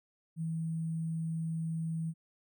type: tone with sample-and-hold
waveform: sine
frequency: 162.7 Hz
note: E3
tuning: 22 cents flat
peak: -32 dBFS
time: 0.36-2.14 s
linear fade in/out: 50 ms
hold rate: 8820 Hz
effects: none